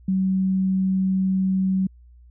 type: tone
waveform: sine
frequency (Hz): 189.4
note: F#3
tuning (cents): +41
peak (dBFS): -18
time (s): 0.08-1.87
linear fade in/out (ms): 5
effects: added 60 Hz sine -46 dBFS peak until 2.3 s